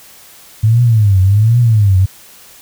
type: tone with vibrato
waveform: sine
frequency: 106.3 Hz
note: G#2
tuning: 41 cents sharp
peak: -6 dBFS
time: 0.63-2.06 s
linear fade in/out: 10 ms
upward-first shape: triangle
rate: 1.3 Hz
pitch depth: 250 cents each way
effects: white hiss -40 dBFS RMS until 2.61 s